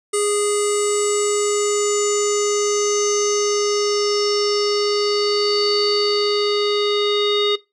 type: tone with low-pass filter sweep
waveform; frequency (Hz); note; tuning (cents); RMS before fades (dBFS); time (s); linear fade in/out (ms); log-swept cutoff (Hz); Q
square; 412.6; G#4; -11; -19; 0.13-7.56; 10; 8800 to 3700; 9.2
effects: noise-tail reverb RT60 0.2 s tail -18 dB re dry